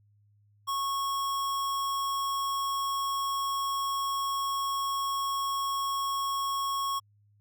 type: tone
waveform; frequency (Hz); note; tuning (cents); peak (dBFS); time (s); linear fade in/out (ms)
square; 1100; C#6; -14; -29; 0.67-7; 20
effects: added 103 Hz sine -61 dBFS peak until 7.4 s